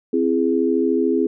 sine chord, C augmented, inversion none, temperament equal with one note detuned, 261.6 / 335.2 / 415.3 Hz, C4 / E4 / G#4, 0 / +29 / 0 cents, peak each -20 dBFS, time 0.13-1.27 s, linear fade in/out 5 ms, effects none

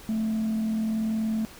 sine tone with frequency modulation, 220 Hz, A3, in tune, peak -22 dBFS, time 0.09-1.45 s, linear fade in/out 0 ms, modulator 40.9 Hz, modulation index 0.21, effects tanh soft clip ceiling -22 dBFS + pink hiss -47 dBFS RMS until 1.59 s

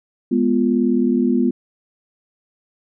sine chord, F diminished, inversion first, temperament equal, 207.7 / 246.9 / 349.2 Hz, Ab3 / Cb4 / F4, 0 / 0 / 0 cents, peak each -20 / -16 / -21 dBFS, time 0.31-1.51 s, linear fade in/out 10 ms, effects none

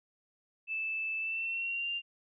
sine tone with pitch glide, 2633 to 2790 Hz, E7 to F7, -3 to -2 cents, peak -32 dBFS, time 0.67-2.02 s, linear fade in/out 50 ms, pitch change +101 cents, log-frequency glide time 1.19-1.9 s, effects none

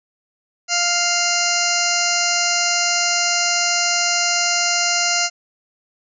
harmonic tone with a mistuned harmonic, 698.5 Hz, F5, in tune, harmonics 1 / 2 / 3 / 4 / 6 / 7 / 8 / 9 / 10, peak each -25 / -25 / -25 / -25 / -25 / -25 / -25 / -25 / -25 dBFS, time 0.68-5.3 s, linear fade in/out 50 ms, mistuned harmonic 7, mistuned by +18 cents, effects none

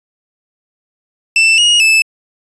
40% pulse tone with pitch steps, 2661 / 2877 / 2626 Hz, E7 / F#7 / E7, +16 / -49 / -7 cents, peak -6 dBFS, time 1.36-2.02 s, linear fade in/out 2 ms, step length 220 ms, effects resampled to 22050 Hz

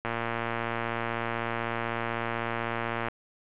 click train, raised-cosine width 0.5 ms, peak -15 dBFS, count 353, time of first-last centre 0.05-3.084 s, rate 116 Hz, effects resampled to 8000 Hz + 8-bit

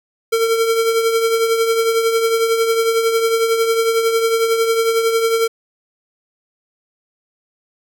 square tone with tremolo, 454.4 Hz, A#4, 44 cents flat, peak -12 dBFS, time 0.32-5.48 s, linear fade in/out 10 ms, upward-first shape triangle, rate 11 Hz, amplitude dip 55%, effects none

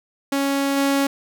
sawtooth tone with level steps, 277.2 Hz, C#4, in tune, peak -15 / -13 dBFS, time 0.32-1.07 s, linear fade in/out 5 ms, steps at 0.76 s, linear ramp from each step 20 ms, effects none

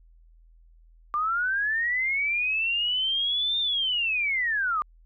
sine linear two-way sweep, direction up then down, 1174.7 to 3637 to 1174.7 Hz, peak -23 dBFS, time 1.14-4.82 s, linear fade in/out 0 ms, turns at 3.59 s, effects added 41 Hz sine -52 dBFS peak until 5.05 s

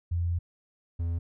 sine / triangle tone pair in turn, 86 / 84.52 Hz, F2 / E2, -26 / +44 cents, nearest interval unison, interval 30 cents, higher first, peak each -25 dBFS, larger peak neither, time 0.11-0.39 / 0.99-1.19 s, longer first, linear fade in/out 10 ms, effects none

